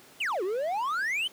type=exponential two-way sweep; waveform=triangle; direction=down then up; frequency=3166 to 349.6 to 3166 Hz; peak=-25 dBFS; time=0.2-1.28 s; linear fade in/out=10 ms; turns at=0.43 s; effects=pink hiss -53 dBFS RMS until 1.32 s + high-pass 200 Hz 12 dB/octave